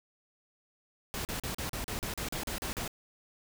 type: noise bursts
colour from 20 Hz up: pink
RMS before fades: -36 dBFS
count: 12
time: 1.14-2.878 s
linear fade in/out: 0 ms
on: 110 ms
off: 38 ms
effects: none